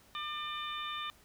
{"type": "harmonic tone", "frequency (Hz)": 599, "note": "D5", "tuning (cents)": 34, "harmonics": [2, 3, 4, 5, 6], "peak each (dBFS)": [-39, -47, -46, -46, -42], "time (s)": [0.15, 1.1], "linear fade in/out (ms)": 0, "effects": ["pink hiss -62 dBFS RMS until 1.24 s"]}